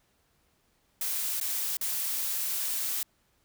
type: noise with dropouts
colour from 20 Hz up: blue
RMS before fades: -31 dBFS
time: 1.01-3.03 s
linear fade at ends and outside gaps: 2 ms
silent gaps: 1.401-1.411 / 1.77-1.811 s
effects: pink hiss -70 dBFS RMS until 3.44 s